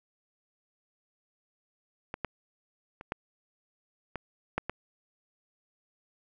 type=clicks; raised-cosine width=0.5 ms; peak=-20 / -16 / -28 / -16 / -20 / -13 / -17 dBFS; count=7; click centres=2.141 / 2.247 / 3.011 / 3.121 / 4.157 / 4.58 / 4.696 s; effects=none